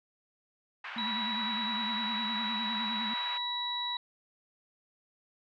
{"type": "band-pass noise", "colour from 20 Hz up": "pink", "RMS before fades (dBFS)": -42, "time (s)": [0.84, 3.38], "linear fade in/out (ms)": 5, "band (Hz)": [900, 2900], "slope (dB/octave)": 24}
{"type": "tone with vibrato", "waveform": "sine", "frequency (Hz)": 220, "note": "A3", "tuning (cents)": 0, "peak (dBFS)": -37, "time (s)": [0.96, 3.14], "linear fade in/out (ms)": 5, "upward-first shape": "sine", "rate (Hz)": 9.8, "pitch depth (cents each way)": 89}
{"type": "harmonic tone", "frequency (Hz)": 975, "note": "B5", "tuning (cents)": -23, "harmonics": [1, 2, 4], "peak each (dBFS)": [-37, -44, -33], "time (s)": [0.98, 3.97], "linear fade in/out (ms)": 2}
{"effects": []}